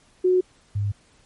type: tone pair in turn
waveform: sine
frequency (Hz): 366.6 / 101.75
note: F#4 / G#2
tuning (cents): -16 / -35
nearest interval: octave + minor seventh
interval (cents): 2219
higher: first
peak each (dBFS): -15 / -21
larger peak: first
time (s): 0.24-0.41 / 0.75-0.92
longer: neither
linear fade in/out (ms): 10
effects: pink hiss -58 dBFS RMS until 1.25 s + MP3 48 kbps